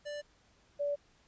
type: tone pair in turn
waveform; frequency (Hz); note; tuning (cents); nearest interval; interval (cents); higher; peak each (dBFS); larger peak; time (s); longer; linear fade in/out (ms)
square / sine; 587.3 / 576.5; D5 / D5; 0 / -32; unison; 32; first; -39 / -30; second; 0.05-0.22 / 0.79-0.96; neither; 20
effects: pink hiss -67 dBFS RMS until 1.27 s + resampled to 16000 Hz